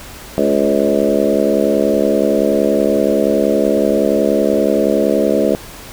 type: harmonic tone with a mistuned harmonic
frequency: 70.6 Hz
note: C#2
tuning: 32 cents sharp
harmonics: 3 / 4 / 5 / 6 / 7 / 8 / 9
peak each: -19 / -19 / -19 / -19 / -19 / -19 / -19 dBFS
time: 0.38-5.55 s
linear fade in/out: 0 ms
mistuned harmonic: 7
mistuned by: +17 cents
effects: pink hiss -34 dBFS RMS until 5.92 s